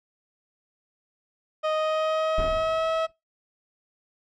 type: tone with pitch glide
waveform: 30% pulse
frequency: 622.3 to 646.1 Hz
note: D#5 to E5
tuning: 0 to -35 cents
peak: -20 dBFS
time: 1.63-3.07 s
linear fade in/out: 20 ms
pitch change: +65 cents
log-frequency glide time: 1.75-2.87 s
type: noise with exponential decay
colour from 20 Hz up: brown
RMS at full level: -27 dBFS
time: 2.38-3.12 s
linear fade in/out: 5 ms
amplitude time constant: 160 ms
effects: noise-tail reverb RT60 0.2 s tail -22 dB re dry + low-pass 3000 Hz 12 dB/octave